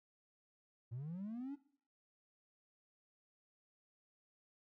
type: linear sweep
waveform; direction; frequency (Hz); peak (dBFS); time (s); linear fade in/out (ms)
triangle; up; 110.8 to 291.6; -39; 0.91-1.56; 20
effects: noise-tail reverb RT60 0.5 s tail -18 dB re dry + tanh soft clip ceiling -37 dBFS